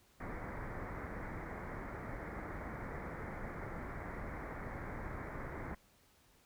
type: low-pass noise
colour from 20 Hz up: pink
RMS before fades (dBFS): -44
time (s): 0.2-5.75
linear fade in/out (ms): 5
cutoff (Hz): 2200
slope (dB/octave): 96
effects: pink hiss -68 dBFS RMS until 6.45 s